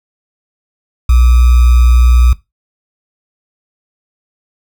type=tone with sample-and-hold; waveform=sine; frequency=60.7 Hz; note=B1; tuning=29 cents flat; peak=-4 dBFS; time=1.09-2.33 s; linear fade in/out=5 ms; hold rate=1225 Hz; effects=noise-tail reverb RT60 0.2 s tail -18 dB re dry